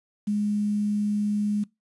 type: tone with quantisation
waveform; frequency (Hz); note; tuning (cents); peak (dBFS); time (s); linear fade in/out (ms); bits
sine; 207.7; G#3; 0; -22; 0.27-1.64; 10; 8
effects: noise-tail reverb RT60 0.2 s tail -22 dB re dry + resampled to 24000 Hz